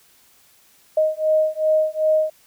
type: beating tone pair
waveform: sine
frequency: 622.3 / 624.9 Hz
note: D#5 / D#5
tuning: 0 / +7 cents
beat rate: 2.6 Hz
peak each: -19 dBFS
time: 0.97-2.3 s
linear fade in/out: 5 ms
effects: white hiss -55 dBFS RMS until 2.46 s